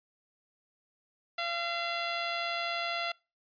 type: tone with amplitude modulation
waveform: 10% pulse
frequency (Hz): 684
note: F5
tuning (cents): -36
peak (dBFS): -21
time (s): 1.38-3.12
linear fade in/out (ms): 5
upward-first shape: sine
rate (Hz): 132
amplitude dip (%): 30
effects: noise-tail reverb RT60 0.3 s tail -26 dB re dry + resampled to 11025 Hz